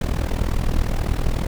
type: noise with amplitude modulation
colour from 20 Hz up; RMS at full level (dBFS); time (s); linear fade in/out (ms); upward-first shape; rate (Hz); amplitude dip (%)
brown; -17; 0.01-1.47; 5; sine; 40; 85
effects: none